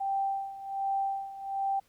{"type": "tone with tremolo", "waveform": "sine", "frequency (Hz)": 784, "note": "G5", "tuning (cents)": 0, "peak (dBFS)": -26, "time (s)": [0, 1.8], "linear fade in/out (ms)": 10, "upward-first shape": "sine", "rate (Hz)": 1.3, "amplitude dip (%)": 80, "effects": ["pink hiss -67 dBFS RMS until 1.88 s"]}